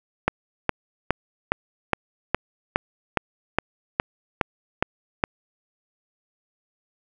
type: click train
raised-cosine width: 0.5 ms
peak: -3 dBFS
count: 13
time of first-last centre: 0.28-5.239 s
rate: 2.42 Hz
effects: none